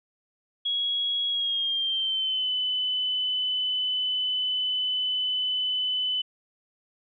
sine tone with pitch glide, 3322 to 3011 Hz, G#7 to F#7, 0 to +30 cents, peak -24 dBFS, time 0.65-6.22 s, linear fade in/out 10 ms, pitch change -170 cents, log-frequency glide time 1.29-2.51 s, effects none

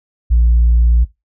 sine tone, 58.27 Hz, A#1, in tune, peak -6 dBFS, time 0.3-1.05 s, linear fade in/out 20 ms, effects noise-tail reverb RT60 0.2 s tail -19 dB re dry + tanh soft clip ceiling -5 dBFS

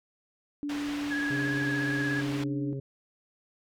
sine tone, 290 Hz, D4, 22 cents flat, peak -30 dBFS, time 0.63-2.73 s, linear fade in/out 0 ms
white low-pass noise, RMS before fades -41 dBFS, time 0.69-2.44 s, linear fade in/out 5 ms, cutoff 3000 Hz, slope 12 dB/octave
sine tone with vibrato, 1669 Hz, G#6, 8 cents sharp, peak -30 dBFS, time 1.1-2.22 s, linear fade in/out 20 ms, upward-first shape sine, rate 17 Hz, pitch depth 29 cents each way
harmonic tone, 136.1 Hz, C#3, 31 cents flat, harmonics 1 / 2 / 3 / 4, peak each -33 / -42 / -40 / -48 dBFS, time 1.3-2.8 s, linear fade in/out 5 ms
effects none

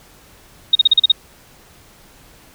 sine tone bursts, 3728 Hz, A#7, 1 cent flat, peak -6 dBFS, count 7, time 0.73-1.119 s, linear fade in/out 5 ms, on 23 ms, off 38 ms, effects pink hiss -47 dBFS RMS until 2.54 s

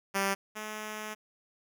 5% pulse tone pair in turn, 196 / 214.3 Hz, G3 / A3, 0 / -45 cents, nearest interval major second, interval 155 cents, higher second, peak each -16 / -26 dBFS, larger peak first, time 0.14-0.35 / 0.55-1.15 s, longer second, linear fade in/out 20 ms, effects none

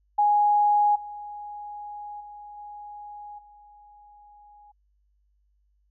sine tone with level steps, 829 Hz, G#5, 3 cents flat, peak -17 / -35 / -40 / -38 / -49 dBFS, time 0.18-4.72 s, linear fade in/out 10 ms, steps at 0.95 / 2.2 / 2.57 / 3.38 s, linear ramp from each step 10 ms, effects added 50 Hz sine -64 dBFS peak until 5.9 s

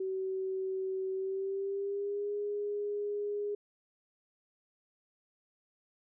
sine tone with pitch glide, 379.7 to 411.7 Hz, F#4 to G#4, +45 to -15 cents, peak -32 dBFS, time 0-3.55 s, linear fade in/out 5 ms, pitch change +140 cents, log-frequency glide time 1.12-2.34 s, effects none

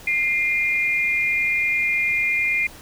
sine tone pair together, 2096 / 2425 Hz, C7 / D#7, +2 / -45 cents, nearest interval minor third, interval 253 cents, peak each -21 dBFS, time 0.07-2.67 s, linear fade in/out 5 ms, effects pink hiss -43 dBFS RMS until 2.81 s

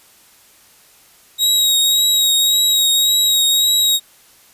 sawtooth tone with vibrato, 3800 Hz, A#7, 33 cents sharp, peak -9 dBFS, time 1.38-4 s, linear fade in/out 50 ms, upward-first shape triangle, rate 1.8 Hz, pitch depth 28 cents each way, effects white hiss -49 dBFS RMS until 4.53 s + resampled to 32000 Hz

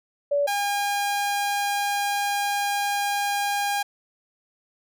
sine / sawtooth tone pair in turn, 573 / 810.3 Hz, D5 / G#5, -43 / -43 cents, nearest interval tritone, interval 600 cents, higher second, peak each -19 dBFS, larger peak neither, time 0.31-0.47 / 0.47-3.83 s, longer second, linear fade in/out 10 ms, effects none

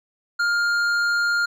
sine tone with hard clipping, 1407 Hz, F6, 12 cents sharp, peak -20 dBFS, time 0.39-1.46 s, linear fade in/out 10 ms, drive 8 dB, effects none

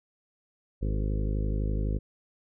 harmonic tone with a mistuned harmonic, 51.91 Hz, G#1, in tune, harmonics 1 / 2 / 3 / 4 / 5 / 6 / 7 / 8 / 9 / 10, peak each -27 / -33 / -37 / -39 / -41 / -43 / -44 / -45 / -46 / -47 dBFS, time 0.81-1.99 s, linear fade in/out 20 ms, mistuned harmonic 8, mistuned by +15 cents, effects none

